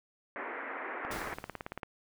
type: band-pass noise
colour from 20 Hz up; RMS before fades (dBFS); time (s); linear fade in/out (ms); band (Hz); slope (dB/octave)
white; -40; 0.36-1.34; 0; 260 to 2100; 48
type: click train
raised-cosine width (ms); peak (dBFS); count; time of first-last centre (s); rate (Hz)
0.5; -23; 15; 1.05-1.832; 17.9
type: noise with exponential decay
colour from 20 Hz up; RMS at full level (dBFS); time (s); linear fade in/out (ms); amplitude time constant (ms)
pink; -39; 1.11-1.8; 2; 150
effects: none